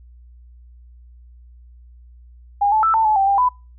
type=tone with pitch steps; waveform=sine; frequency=812 / 868 / 1322 / 891 / 858 / 781 / 796 / 998 Hz; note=G#5 / A5 / E6 / A5 / A5 / G5 / G5 / B5; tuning=-39 / -24 / +5 / +22 / -44 / -7 / +26 / +18 cents; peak=-13 dBFS; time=2.61-3.49 s; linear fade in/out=10 ms; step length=110 ms; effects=noise-tail reverb RT60 0.3 s tail -26 dB re dry + added 60 Hz sine -42 dBFS peak until 3.78 s